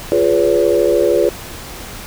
sine chord, C# dominant seventh, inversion first, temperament equal with one note detuned, 349.2 / 415.3 / 493.9 / 567 Hz, E#4 / G#4 / B4 / C#5, 0 / 0 / 0 / +39 cents, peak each -16 dBFS, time 0.12-1.29 s, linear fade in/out 0 ms, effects pink hiss -31 dBFS RMS until 2.06 s

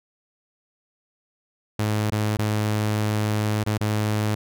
sawtooth tone with dropouts, 106.4 Hz, G#2, 42 cents sharp, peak -17 dBFS, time 1.79-4.35 s, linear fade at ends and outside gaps 5 ms, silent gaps 2.103-2.121 / 2.37-2.388 / 3.638-3.663 / 3.778-3.808 s, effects none

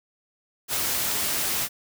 white noise, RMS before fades -26 dBFS, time 0.68-1.69 s, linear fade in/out 50 ms, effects none

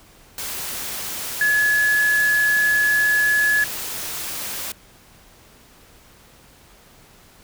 sine tone in noise, 1700 Hz, G#6, 40 cents sharp, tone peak -15 dBFS, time 1.41-3.64 s, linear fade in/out 2 ms, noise white, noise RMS -29 dBFS, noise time 0.38-4.72 s, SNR +11 dB, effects pink hiss -50 dBFS RMS until 7.43 s

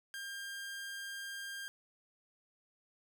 sawtooth tone, 1601 Hz, G6, 36 cents sharp, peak -38 dBFS, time 0.14-1.68 s, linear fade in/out 0 ms, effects none

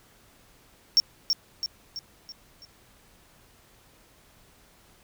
triangle tone with echo, 5490 Hz, F8, 31 cents flat, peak -13 dBFS, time 0.97-1 s, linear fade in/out 0 ms, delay 330 ms, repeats 5, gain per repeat -6 dB, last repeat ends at 2.65 s, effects tanh soft clip ceiling -9 dBFS + pink hiss -58 dBFS RMS until 5.03 s

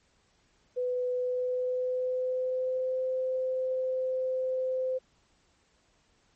sine tone with pitch glide, 498.6 to 515.9 Hz, B4 to C5, +16 to -24 cents, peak -27 dBFS, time 0.76-4.99 s, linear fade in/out 20 ms, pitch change +60 cents, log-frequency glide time 1.11-3.02 s, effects pink hiss -68 dBFS RMS until 6.35 s + MP3 32 kbps

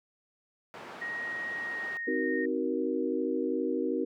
white band-pass noise, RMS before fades -45 dBFS, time 0.74-1.97 s, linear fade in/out 0 ms, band 200 to 1400 Hz, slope 12 dB/octave
sine tone with pitch glide, 1881 to 1850.8 Hz, A#6 to A#6, +15 to -13 cents, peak -33 dBFS, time 1.01-2.46 s, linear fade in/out 10 ms, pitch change -28 cents, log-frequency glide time 1.56-2.24 s
sine chord, C half-diminished seventh, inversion none, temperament just, 261.6 / 314 / 376.7 / 470.9 Hz, C4 / Eb4 / Gb4 / Bb4, 0 / +16 / +31 / +18 cents, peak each -33 dBFS, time 2.07-4.05 s, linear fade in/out 10 ms
effects none

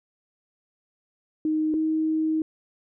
sine tone pair in turn, 311.1 / 315.3 Hz, D#4 / D#4, 0 / +23 cents, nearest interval unison, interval 23 cents, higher second, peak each -21 dBFS, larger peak neither, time 1.45-1.74 / 1.74-2.42 s, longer second, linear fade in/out 2 ms, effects none

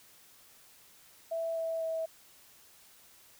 sine tone with pitch steps, 659.3 / 654 / 648.7 Hz, E5 / E5 / E5, 0 / -14 / -28 cents, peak -31 dBFS, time 1.31-2.06 s, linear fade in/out 10 ms, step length 250 ms, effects white hiss -59 dBFS RMS until 3.39 s

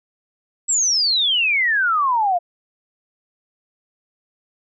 sine exponential sweep, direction down, 7870 to 677 Hz, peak -15 dBFS, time 0.68-2.39 s, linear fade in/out 20 ms, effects none

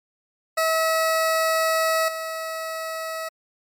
20% pulse tone with level steps, 645 Hz, E5, 38 cents flat, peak -14 / -23 dBFS, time 0.57-3.29 s, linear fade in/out 10 ms, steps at 2.08 s, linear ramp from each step 5 ms, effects MP3 96 kbps

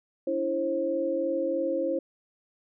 sine tone cluster, 290 / 333.1 / 534 Hz, D4 / E4 / C5, -22 / +18 / +35 cents, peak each -34 / -30 / -27 dBFS, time 0.27-1.99 s, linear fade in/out 5 ms, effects none

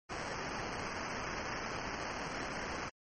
violet noise with sample-and-hold, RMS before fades -40 dBFS, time 0.09-2.9 s, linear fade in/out 20 ms, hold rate 3675 Hz, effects MP3 32 kbps

